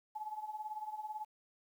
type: tone with tremolo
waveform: sine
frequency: 856 Hz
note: A5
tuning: 48 cents flat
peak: -36 dBFS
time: 0.15-1.25 s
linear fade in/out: 10 ms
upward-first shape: triangle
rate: 18 Hz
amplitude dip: 85%
effects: 11-bit